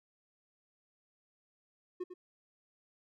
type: tone with echo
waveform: triangle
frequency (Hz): 361.5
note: F#4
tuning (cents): -40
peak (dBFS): -33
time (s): 2-2.04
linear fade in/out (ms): 10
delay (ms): 100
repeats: 1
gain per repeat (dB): -9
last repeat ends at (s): 2.14
effects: none